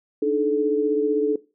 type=tone cluster; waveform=sine; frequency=294.4 / 310.1 / 432.7 Hz; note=D4 / D#4 / A4; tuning=+4 / -6 / -29 cents; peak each=-25 / -28 / -20 dBFS; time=0.22-1.36 s; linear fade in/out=5 ms; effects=noise-tail reverb RT60 0.3 s tail -20 dB re dry